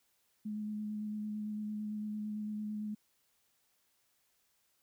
sine tone with vibrato, 211.6 Hz, G#3, 33 cents sharp, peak -36 dBFS, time 0.45-2.95 s, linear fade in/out 10 ms, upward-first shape square, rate 8.9 Hz, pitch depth 11 cents each way, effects white hiss -75 dBFS RMS until 4.82 s

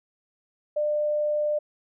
sine tone, 598 Hz, D5, 31 cents sharp, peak -22 dBFS, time 0.76-1.59 s, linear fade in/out 10 ms, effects none

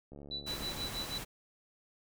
click train, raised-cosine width 2 ms, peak -36 dBFS, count 55, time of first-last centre 0.12-0.872 s, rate 71.8 Hz
sine tone with tremolo, 3963 Hz, B7, 5 cents sharp, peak -35 dBFS, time 0.31-1.18 s, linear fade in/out 2 ms, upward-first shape sine, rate 6.2 Hz, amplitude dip 90%
pink noise, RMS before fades -42 dBFS, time 0.46-1.25 s, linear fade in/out 20 ms
effects none

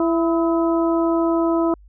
harmonic tone with a mistuned harmonic, 332.9 Hz, E4, 17 cents sharp, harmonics 1 / 2 / 3 / 4, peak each -17 / -23 / -27 / -29 dBFS, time 0-1.74 s, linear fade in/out 2 ms, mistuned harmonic 4, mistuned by -65 cents, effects added 50 Hz sine -44 dBFS peak until 1.88 s

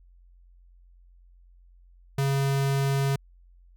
square tone, 137.7 Hz, C#3, 11 cents flat, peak -23 dBFS, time 2.18-3.16 s, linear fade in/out 5 ms, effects added 44 Hz sine -52 dBFS peak until 3.76 s

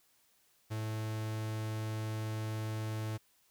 45% pulse tone, 109.1 Hz, A2, 14 cents flat, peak -35 dBFS, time 0.7-3.18 s, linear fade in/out 20 ms, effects white hiss -70 dBFS RMS until 3.5 s

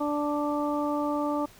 harmonic tone, 293.7 Hz, D4, in tune, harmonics 1 / 2 / 3 / 4, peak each -28 / -31 / -33 / -34 dBFS, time 0-1.46 s, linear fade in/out 10 ms, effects pink hiss -53 dBFS RMS until 1.59 s

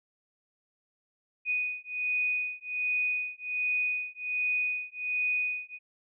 sine beating tone pair, 2483 / 2484.3 Hz, D#7 / D#7, -4 / -3 cents, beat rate 1.3 Hz, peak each -31 dBFS, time 1.45-5.79 s, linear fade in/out 50 ms, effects none

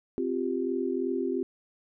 sine chord, C suspended fourth, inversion none, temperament equal, 261.6 / 349.2 / 392 Hz, C4 / F4 / G4, 0 / 0 / 0 cents, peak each -31 dBFS, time 0.18-1.43 s, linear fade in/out 0 ms, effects none

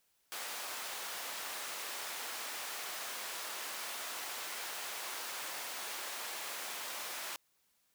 pink high-pass noise, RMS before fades -42 dBFS, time 0.32-7.36 s, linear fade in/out 0 ms, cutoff 770 Hz, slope 12 dB/octave, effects white hiss -75 dBFS RMS until 7.94 s

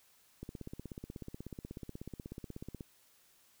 click train, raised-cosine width 3 ms, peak -30 dBFS, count 40, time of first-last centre 0.43-2.808 s, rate 16.4 Hz, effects white hiss -67 dBFS RMS until 3.6 s

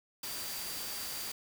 sine tone in noise, 4699 Hz, D8, in tune, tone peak -45 dBFS, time 0.23-1.32 s, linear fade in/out 5 ms, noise white, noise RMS -40 dBFS, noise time 0.23-1.32 s, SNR -8 dB, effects none

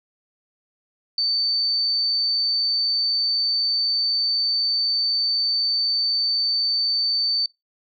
sine tone, 4556 Hz, C#8, 47 cents sharp, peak -19 dBFS, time 1.18-7.46 s, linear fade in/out 2 ms, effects noise-tail reverb RT60 0.2 s tail -25 dB re dry

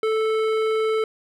sine tone with hard clipping, 439 Hz, A4, 4 cents flat, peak -21 dBFS, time 0.03-1.04 s, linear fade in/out 2 ms, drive 13 dB, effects none

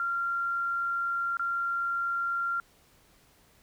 sine tone with dropouts, 1382 Hz, F6, 19 cents flat, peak -27 dBFS, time 0-2.6 s, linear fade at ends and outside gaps 1 ms, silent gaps 1.37-1.395 s, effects pink hiss -62 dBFS RMS until 3.62 s

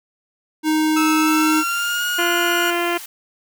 square tone, 311.1 Hz, D#4, in tune, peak -16 dBFS, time 0.63-1.64 s, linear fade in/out 50 ms
30% pulse tone with pitch glide, 1305 to 1439.6 Hz, E6 to F#6, -18 to -48 cents, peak -17 dBFS, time 0.96-2.71 s, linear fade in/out 10 ms, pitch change +170 cents, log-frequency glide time 1.2-2.05 s
white high-pass noise, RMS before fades -35 dBFS, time 1.27-3.06 s, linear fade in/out 5 ms, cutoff 920 Hz, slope 12 dB/octave
harmonic tone, 345.8 Hz, F4, 17 cents flat, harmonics 1 / 2 / 3 / 4 / 5 / 6 / 7 / 8 / 9, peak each -22 / -25 / -27 / -28 / -29 / -30 / -30 / -31 / -32 dBFS, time 2.18-2.98 s, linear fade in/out 10 ms
effects none

